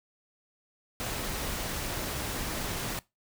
pink noise, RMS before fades -34 dBFS, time 1-2.99 s, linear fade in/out 0 ms, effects noise-tail reverb RT60 0.2 s tail -20 dB re dry

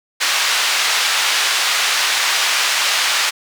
white band-pass noise, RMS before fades -17 dBFS, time 0.2-3.31 s, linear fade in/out 20 ms, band 980 to 4500 Hz, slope 12 dB/octave, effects none

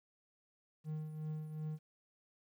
triangle tone with tremolo, 154.7 Hz, D#3, 10 cents flat, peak -35 dBFS, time 0.84-1.79 s, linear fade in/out 50 ms, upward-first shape triangle, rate 2.7 Hz, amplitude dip 60%, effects 12-bit

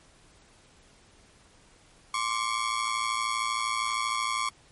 sawtooth ring-modulated tone, 1108.7 Hz, C#6, in tune, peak -20 dBFS, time 2.14-4.49 s, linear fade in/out 2 ms, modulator 56.4 Hz, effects pink hiss -58 dBFS RMS until 4.71 s + MP3 48 kbps

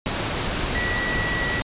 sine tone in noise, 1940 Hz, B6, 31 cents flat, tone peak -25 dBFS, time 0.75-1.6 s, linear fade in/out 0 ms, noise pink, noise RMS -25 dBFS, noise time 0.06-1.62 s, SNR -3 dB, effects resampled to 8000 Hz

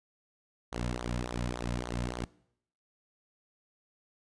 sawtooth tone with flanger, 60.3 Hz, B1, 41 cents flat, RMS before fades -35 dBFS, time 0.72-2.25 s, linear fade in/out 5 ms, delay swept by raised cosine 0.38 to 2.68 ms, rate 3.5 Hz, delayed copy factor -0.8, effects noise-tail reverb RT60 0.7 s tail -22 dB re dry + resampled to 22050 Hz

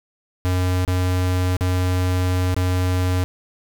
square tone with dropouts, 91.2 Hz, F#2, 24 cents flat, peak -18 dBFS, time 0.45-3.24 s, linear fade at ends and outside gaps 0 ms, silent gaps 0.85-0.878 / 1.567-1.609 / 2.544-2.565 s, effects none

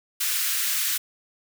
white high-pass noise, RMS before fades -25 dBFS, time 0.2-0.98 s, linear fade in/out 10 ms, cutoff 1400 Hz, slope 24 dB/octave, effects none

